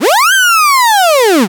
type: linear two-way sweep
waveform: 35% pulse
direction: up then down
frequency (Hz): 165.4 to 1600 to 165.4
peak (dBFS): -4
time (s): 0-1.48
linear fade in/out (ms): 50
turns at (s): 0.33
effects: none